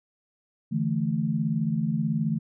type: chord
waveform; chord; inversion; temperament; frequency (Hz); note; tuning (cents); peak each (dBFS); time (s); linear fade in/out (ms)
sine; D suspended second; none; equal with one note detuned; 146.24 / 164.81 / 220; D3 / E3 / A3; -7 / 0 / 0; -29 / -27 / -27; 0.71-2.39; 20
effects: none